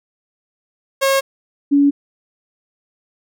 sawtooth / sine tone pair in turn, 543 / 283.7 Hz, C#5 / C#4, -36 / +40 cents, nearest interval major seventh, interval 1124 cents, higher first, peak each -9 dBFS, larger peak neither, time 1.01-1.21 / 1.71-1.91 s, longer neither, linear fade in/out 20 ms, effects none

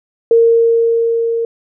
sine tone with level ramp, 461 Hz, A#4, 19 cents flat, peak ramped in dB -5 to -14 dBFS, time 0.31-1.45 s, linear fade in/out 2 ms, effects none

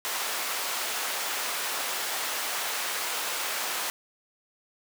pink high-pass noise, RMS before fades -31 dBFS, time 0.05-3.9 s, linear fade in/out 0 ms, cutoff 790 Hz, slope 12 dB/octave, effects none

